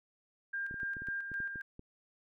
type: tone with tremolo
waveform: sine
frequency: 1600 Hz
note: G6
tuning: 35 cents sharp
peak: -34 dBFS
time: 0.53-1.62 s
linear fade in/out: 10 ms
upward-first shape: square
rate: 3.7 Hz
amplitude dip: 45%
type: clicks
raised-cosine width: 3 ms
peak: -35 dBFS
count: 10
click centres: 0.711 / 0.742 / 0.832 / 0.968 / 1.02 / 1.086 / 1.317 / 1.403 / 1.558 / 1.794 s
effects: none